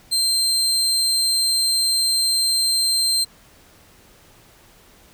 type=tone; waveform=30% pulse; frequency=4146 Hz; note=C8; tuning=17 cents flat; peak=-14 dBFS; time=0.11-3.25 s; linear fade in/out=20 ms; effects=pink hiss -51 dBFS RMS until 5.13 s